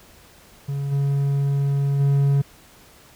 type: tone with level steps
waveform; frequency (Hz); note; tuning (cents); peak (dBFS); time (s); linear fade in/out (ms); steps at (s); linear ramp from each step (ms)
triangle; 140; C#3; +18; -21 / -16 / -13; 0.68-2.42; 10; 0.91 / 1.99; 20
effects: pink hiss -50 dBFS RMS until 3.15 s